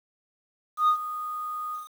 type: tone with ADSR envelope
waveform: sine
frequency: 1235 Hz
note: D#6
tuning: 13 cents flat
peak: -14 dBFS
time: 0.77-1.89 s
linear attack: 110 ms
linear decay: 88 ms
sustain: -16 dB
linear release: 150 ms
effects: tanh soft clip ceiling -16 dBFS + 8-bit